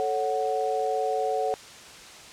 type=chord; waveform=sine; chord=F# minor; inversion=first; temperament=equal; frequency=440 / 554.4 / 740 Hz; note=A4 / C#5 / F#5; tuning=0 / 0 / 0 cents; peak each=-28 / -30 / -27 dBFS; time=0-1.54 s; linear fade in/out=0 ms; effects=white hiss -45 dBFS RMS until 2.32 s + low-pass 7000 Hz 12 dB/octave